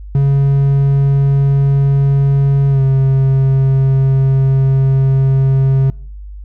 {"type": "tone with pitch glide", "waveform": "triangle", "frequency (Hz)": [138.59, 134.33], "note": ["C#3", "C3"], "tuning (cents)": [0, 46], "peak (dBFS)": -6, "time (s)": [0.15, 5.9], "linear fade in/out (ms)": 0, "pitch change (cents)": -54, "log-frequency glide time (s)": [2.69, 2.82], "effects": ["noise-tail reverb RT60 0.5 s tail -23 dB re dry", "added 50 Hz sine -27 dBFS peak until 6.44 s"]}